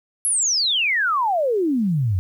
sine exponential sweep, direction down, 11310 to 86.2 Hz, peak -17 dBFS, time 0.25-2.19 s, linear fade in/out 0 ms, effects 9-bit

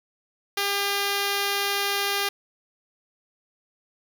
5% pulse tone, 401.2 Hz, G4, 40 cents sharp, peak -12 dBFS, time 0.57-2.29 s, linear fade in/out 5 ms, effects none

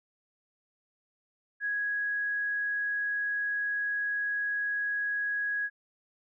sine tone, 1662 Hz, G#6, 1 cent sharp, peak -28 dBFS, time 1.6-5.7 s, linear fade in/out 50 ms, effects none

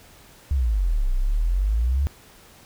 sine exponential two-way sweep, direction down then up, 73.42 to 30.01 to 73.42 Hz, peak -18 dBFS, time 0.51-2.07 s, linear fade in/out 0 ms, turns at 1.11 s, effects pink hiss -50 dBFS RMS until 2.65 s

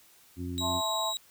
harmonic tone, 88.9 Hz, F2, 31 cents sharp, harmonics 1 / 2 / 3 / 4, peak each -36 / -42 / -36 / -44 dBFS, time 0.36-0.82 s, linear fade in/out 50 ms
35% pulse tone, 3838 Hz, A#7, 50 cents sharp, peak -29 dBFS, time 0.58-1.17 s, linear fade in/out 0 ms
sine chord, A minor, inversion second, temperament just, 660 / 880 / 1056 Hz, E5 / A5 / C6, +2 / 0 / +16 cents, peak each -34 dBFS, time 0.6-1.14 s, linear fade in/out 50 ms
effects white hiss -59 dBFS RMS until 1.3 s

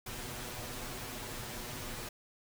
pink noise with comb filter, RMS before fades -42 dBFS, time 0.06-2.09 s, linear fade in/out 5 ms, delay 8.2 ms, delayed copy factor +0.75, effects none

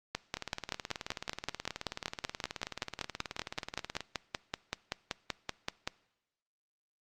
two click trains, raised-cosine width 0.2 ms, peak -15 / -20 dBFS, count 31 / 69, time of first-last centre 0.15-5.875 / 0.37-4.006 s, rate 5.24 / 18.7 Hz, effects noise-tail reverb RT60 0.9 s tail -20 dB re dry + Opus 48 kbps

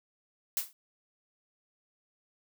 blue noise with exponential decay, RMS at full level -26 dBFS, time 0.57-0.73 s, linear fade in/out 1 ms, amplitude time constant 34 ms, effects none

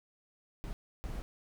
brown noise bursts at uneven times, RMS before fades -39 dBFS, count 2, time 0.64-0.73 / 1.04-1.22 s, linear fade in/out 0 ms, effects none

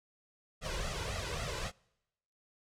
pink noise with flanger, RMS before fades -37 dBFS, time 0.61-1.72 s, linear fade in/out 50 ms, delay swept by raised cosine 1.5 to 2.06 ms, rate 3.7 Hz, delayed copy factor +0.95, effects noise-tail reverb RT60 0.9 s tail -26 dB re dry + low-pass 7000 Hz 12 dB/octave

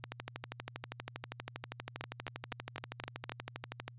two click trains, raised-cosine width 0.3 ms, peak -22 / -23 dBFS, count 6 / 49, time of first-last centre 2.01-3.295 / 0.04-3.88 s, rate 3.89 / 12.5 Hz, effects added 120 Hz sine -52 dBFS peak until 3.98 s + resampled to 8000 Hz

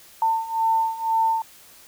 sine beating tone pair, 897 / 899 Hz, A5 / A5, +33 / +37 cents, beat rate 2 Hz, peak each -24 / -21 dBFS, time 0.22-1.42 s, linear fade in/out 2 ms, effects white hiss -49 dBFS RMS until 1.87 s

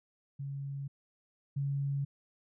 sine tone pair in turn, 139.1 / 139.78 Hz, C#3 / C#3, +6 / +15 cents, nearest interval unison, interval 9 cents, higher second, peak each -36 / -30 dBFS, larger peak second, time 0.39-0.88 / 1.56-2.05 s, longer neither, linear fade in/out 10 ms, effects none

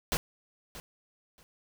pink noise with echo, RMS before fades -29 dBFS, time 0.12-0.17 s, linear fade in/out 0 ms, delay 630 ms, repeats 2, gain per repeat -15 dB, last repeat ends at 1.43 s, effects none

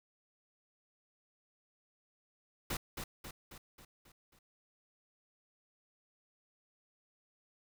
pink noise with echo, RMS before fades -37 dBFS, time 2.7-2.77 s, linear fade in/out 5 ms, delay 270 ms, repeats 6, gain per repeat -5 dB, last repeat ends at 4.39 s, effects none

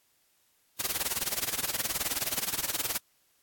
white noise with tremolo, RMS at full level -28 dBFS, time 0.79-2.98 s, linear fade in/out 10 ms, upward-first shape sine, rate 19 Hz, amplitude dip 90%, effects white hiss -69 dBFS RMS until 3.42 s + AAC 64 kbps

